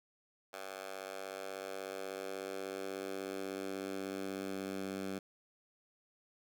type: tone with high-pass filter sweep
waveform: 10% pulse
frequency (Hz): 96.4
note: G2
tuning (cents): -28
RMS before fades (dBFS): -42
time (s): 0.53-5.19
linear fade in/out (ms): 5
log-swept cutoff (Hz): 730 to 200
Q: 1.5
effects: none